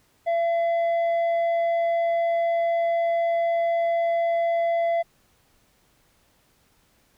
sine tone with tanh clipping, 676 Hz, E5, 43 cents sharp, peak -21 dBFS, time 0.26-5.03 s, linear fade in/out 20 ms, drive 5 dB, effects pink hiss -63 dBFS RMS until 7.17 s

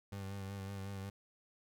30% pulse tone with vibrato, 98.1 Hz, G2, 2 cents sharp, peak -39 dBFS, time 0.12-1.1 s, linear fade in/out 5 ms, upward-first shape sine, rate 5.4 Hz, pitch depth 33 cents each way, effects none

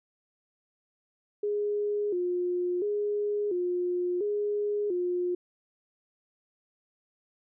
sine tone with vibrato, 384.1 Hz, G4, 35 cents flat, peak -26 dBFS, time 1.43-5.35 s, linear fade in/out 5 ms, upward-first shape square, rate 0.72 Hz, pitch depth 130 cents each way, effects none

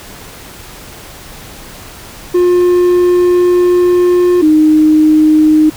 triangle / sine tone pair in turn, 356.1 / 308.9 Hz, F4 / D#4, +34 / -12 cents, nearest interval major second, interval 246 cents, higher first, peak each -4 dBFS, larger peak neither, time 2.34-4.42 / 4.42-5.7 s, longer first, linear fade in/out 10 ms, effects pink hiss -32 dBFS RMS until 5.76 s

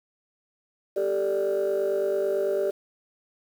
sine chord, G suspended second, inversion none, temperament just, 392 / 441 / 588 Hz, G4 / A4 / D5, 0 / +4 / +2 cents, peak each -24 / -29 / -25 dBFS, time 0.96-2.71 s, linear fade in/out 10 ms, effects tanh soft clip ceiling -18 dBFS + 8-bit

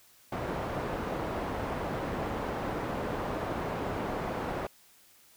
white low-pass noise, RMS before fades -34 dBFS, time 0.32-4.67 s, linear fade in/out 5 ms, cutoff 810 Hz, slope 12 dB/octave, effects white hiss -60 dBFS RMS until 5.36 s

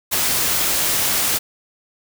white noise, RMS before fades -19 dBFS, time 0.11-1.39 s, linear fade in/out 20 ms, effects none

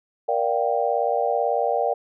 sine chord, G minor seventh, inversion first, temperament just, 470.4 / 588 / 705.6 / 784 Hz, Bb4 / D5 / F5 / G5, +16 / +2 / +18 / 0 cents, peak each -25 dBFS, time 0.28-1.94 s, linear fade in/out 10 ms, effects none

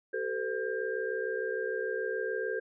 sine tone cluster, 383.8 / 443.3 / 510 / 1597 Hz, G4 / A4 / C5 / G6, -37 / +13 / -44 / +32 cents, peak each -37 / -34 / -37 / -37 dBFS, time 0.13-2.6 s, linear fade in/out 10 ms, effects none

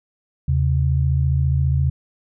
sine tone pair together, 79.6 / 134.3 Hz, D#2 / C3, +40 / +46 cents, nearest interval major sixth, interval 906 cents, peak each -18 dBFS, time 0.48-1.9 s, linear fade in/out 5 ms, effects none

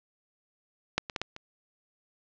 clicks, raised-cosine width 0.2 ms, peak -7 / -18 / -13 / -13 / -24 dBFS, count 5, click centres 0.98 / 1.098 / 1.162 / 1.216 / 1.364 s, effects low-pass 5000 Hz 12 dB/octave

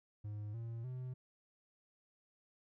triangle tone with pitch steps, 104.7 / 115.5 / 127.42 Hz, G#2 / A#2 / C3, +15 / -16 / -45 cents, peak -39 dBFS, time 0.24-1.14 s, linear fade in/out 10 ms, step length 300 ms, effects none

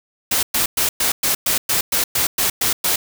white noise bursts, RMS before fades -18 dBFS, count 12, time 0.31-2.96 s, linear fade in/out 5 ms, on 120 ms, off 110 ms, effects none

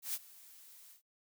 blue noise with ADSR envelope, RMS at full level -36 dBFS, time 0.02-1.02 s, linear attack 120 ms, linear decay 41 ms, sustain -21 dB, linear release 110 ms, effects noise-tail reverb RT60 0.1 s tail -23 dB re dry

